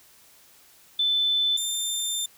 sine / 20% pulse tone pair in turn, 3520 / 3584 Hz, A7 / A7, 0 / +31 cents, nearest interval unison, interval 31 cents, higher second, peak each -20 dBFS, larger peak neither, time 0.99-1.57 / 1.57-2.26 s, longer second, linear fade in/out 5 ms, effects white hiss -55 dBFS RMS until 2.37 s

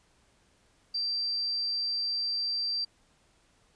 sine tone, 4697 Hz, D8, 1 cent flat, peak -28 dBFS, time 0.94-2.85 s, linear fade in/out 10 ms, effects pink hiss -66 dBFS RMS until 3.75 s + resampled to 22050 Hz

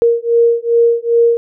sine beating tone pair, 466.2 / 468.7 Hz, A#4 / A#4, 0 / +9 cents, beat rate 2.5 Hz, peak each -12 dBFS, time 0.02-1.37 s, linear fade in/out 0 ms, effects none

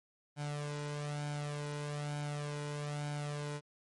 sawtooth tone with flanger, 146.83 Hz, D3, in tune, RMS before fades -39 dBFS, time 0.36-3.61 s, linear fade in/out 50 ms, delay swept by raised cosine 1.3 to 2.07 ms, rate 1.1 Hz, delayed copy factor +0.7, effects MP3 48 kbps

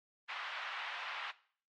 pink band-pass noise, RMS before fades -43 dBFS, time 0.28-1.32 s, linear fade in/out 20 ms, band 970 to 3200 Hz, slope 24 dB/octave, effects noise-tail reverb RT60 0.5 s tail -18 dB re dry + AAC 48 kbps

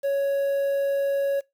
triangle tone with quantisation, 556 Hz, C#5, 5 cents sharp, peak -19 dBFS, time 0.03-1.41 s, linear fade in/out 20 ms, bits 8, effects noise-tail reverb RT60 0.2 s tail -22 dB re dry

